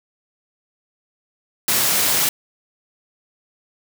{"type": "high-pass noise", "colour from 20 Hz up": "white", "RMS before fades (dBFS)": -18, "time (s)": [1.68, 2.29], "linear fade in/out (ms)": 2, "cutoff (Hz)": 100, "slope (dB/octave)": 24, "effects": []}